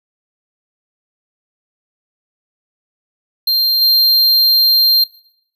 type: tone with level steps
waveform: square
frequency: 4180 Hz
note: C8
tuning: 2 cents flat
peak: -12 / -9 dBFS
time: 3.47-5.04 s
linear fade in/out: 5 ms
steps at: 3.81 s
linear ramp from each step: 10 ms
effects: noise-tail reverb RT60 0.7 s tail -20 dB re dry